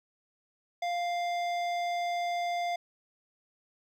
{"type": "tone with hard clipping", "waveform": "triangle", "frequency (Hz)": 698.5, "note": "F5", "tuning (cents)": 0, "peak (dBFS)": -31, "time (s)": [0.82, 2.76], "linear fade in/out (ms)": 5, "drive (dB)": 17, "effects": []}